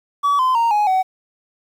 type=tone with pitch steps; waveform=triangle; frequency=1141 / 1028.3 / 926.8 / 835.3 / 752.8 Hz; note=C#6 / C6 / A#5 / G#5 / F#5; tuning=+50 / -30 / -10 / +10 / +30 cents; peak=-11 dBFS; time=0.23-1.03 s; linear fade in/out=20 ms; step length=160 ms; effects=tanh soft clip ceiling -7 dBFS + 8-bit